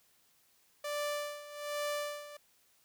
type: tone with tremolo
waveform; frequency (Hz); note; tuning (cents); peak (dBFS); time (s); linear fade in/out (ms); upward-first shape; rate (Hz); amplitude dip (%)
sawtooth; 587.3; D5; 0; -29; 0.84-2.37; 5; sine; 1.2; 80
effects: white hiss -69 dBFS RMS until 2.84 s